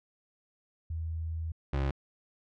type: tone pair in turn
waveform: sine / 30% pulse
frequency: 81.2 / 68.28 Hz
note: E2 / C#2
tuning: -26 / -26 cents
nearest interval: minor third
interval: 300 cents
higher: first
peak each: -32 / -25 dBFS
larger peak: second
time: 0.9-1.52 / 1.73-1.91 s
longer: first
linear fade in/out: 5 ms
effects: low-pass 3000 Hz 12 dB/octave